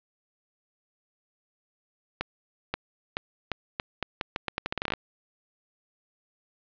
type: accelerating click train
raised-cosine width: 0.3 ms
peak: -12 dBFS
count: 19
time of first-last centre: 2.21-4.937 s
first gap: 530 ms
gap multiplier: 0.81
effects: resampled to 11025 Hz + 7-bit